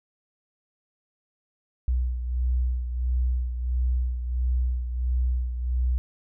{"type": "beating tone pair", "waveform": "sine", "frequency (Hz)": [61.8, 63.3], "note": ["B1", "B1"], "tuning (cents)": [2, 43], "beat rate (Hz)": 1.5, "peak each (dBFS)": [-23, -31], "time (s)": [1.88, 5.98], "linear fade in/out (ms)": 0, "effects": []}